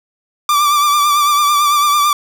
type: tone with vibrato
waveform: 45% pulse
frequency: 1174.7 Hz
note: D6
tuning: in tune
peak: -10 dBFS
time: 0.49-2.13 s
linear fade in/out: 2 ms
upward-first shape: triangle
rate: 9 Hz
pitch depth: 47 cents each way
effects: none